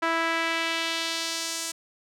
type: tone with band-pass filter sweep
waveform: sawtooth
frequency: 329.6 Hz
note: E4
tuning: in tune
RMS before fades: -28 dBFS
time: 0.02-1.72 s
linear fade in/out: 10 ms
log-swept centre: 1400 to 7500 Hz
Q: 1.3
effects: none